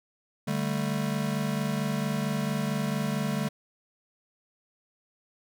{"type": "chord", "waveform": "square", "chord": "D suspended fourth", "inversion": "none", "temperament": "just", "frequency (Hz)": [146.83, 195.78, 220.2], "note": ["D3", "G3", "A3"], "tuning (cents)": [0, -2, 2], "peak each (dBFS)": -32, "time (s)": [0.47, 3.49], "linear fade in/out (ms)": 10, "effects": []}